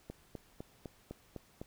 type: click train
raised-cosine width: 2 ms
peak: -29 dBFS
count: 7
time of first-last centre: 0.1-1.615 s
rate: 3.96 Hz
effects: pink hiss -65 dBFS RMS until 1.66 s